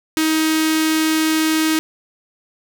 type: tone with notch filter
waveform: sawtooth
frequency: 315.7 Hz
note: D#4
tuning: 25 cents sharp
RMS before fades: -17 dBFS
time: 0.17-1.79 s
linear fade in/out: 0 ms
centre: 690 Hz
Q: 0.57
effects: 7-bit